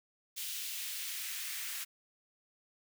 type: noise with high-pass filter sweep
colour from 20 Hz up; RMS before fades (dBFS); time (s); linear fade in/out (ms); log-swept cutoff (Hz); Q
white; -40; 0.36-1.85; 20; 3000 to 1700; 1.4
effects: none